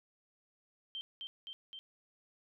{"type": "tone with echo", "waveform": "sine", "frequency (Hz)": 3136, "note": "G7", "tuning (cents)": 0, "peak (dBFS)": -39, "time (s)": [0.95, 1.01], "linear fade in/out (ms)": 0, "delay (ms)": 260, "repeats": 3, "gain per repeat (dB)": -2, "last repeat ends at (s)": 1.79, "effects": []}